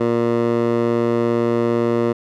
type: tone with band-pass filter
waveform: 15% pulse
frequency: 117.6 Hz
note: A#2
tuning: 16 cents sharp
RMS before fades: -18 dBFS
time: 0-2.13 s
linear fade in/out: 10 ms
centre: 480 Hz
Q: 0.91
effects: none